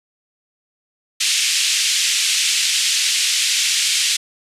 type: band-pass noise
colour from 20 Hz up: pink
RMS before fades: -18 dBFS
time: 1.2-4.17 s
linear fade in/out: 10 ms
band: 2500 to 8700 Hz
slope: 24 dB/octave
effects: resampled to 32000 Hz